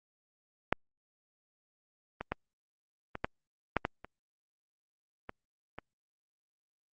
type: clicks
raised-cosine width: 0.5 ms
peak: -9 / -21 / -16 / -22 / -14 / -11 / -14 / -29 / -25 / -26 dBFS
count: 10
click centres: 0.726 / 2.21 / 2.32 / 3.154 / 3.245 / 3.767 / 3.851 / 4.046 / 5.294 / 5.786 s
effects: Opus 48 kbps